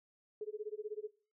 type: tone with tremolo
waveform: sine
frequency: 425.4 Hz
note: G#4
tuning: 42 cents sharp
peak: -36 dBFS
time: 0.41-1.08 s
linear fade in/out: 2 ms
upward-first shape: sine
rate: 16 Hz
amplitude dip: 100%
effects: noise-tail reverb RT60 0.5 s tail -22 dB re dry